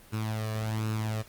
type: tone with flanger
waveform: sawtooth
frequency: 109.3 Hz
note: A2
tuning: 11 cents flat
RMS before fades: -31 dBFS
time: 0.12-1.23 s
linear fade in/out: 20 ms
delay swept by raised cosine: 0.75 to 1.75 ms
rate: 1.3 Hz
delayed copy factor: +0.6
effects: pink hiss -54 dBFS RMS until 1.28 s + Opus 24 kbps